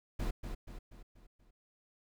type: noise with echo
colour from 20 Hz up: brown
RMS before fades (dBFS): -34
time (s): 0.19-0.31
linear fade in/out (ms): 10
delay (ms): 240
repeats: 5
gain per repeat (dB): -6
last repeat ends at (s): 1.51
effects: none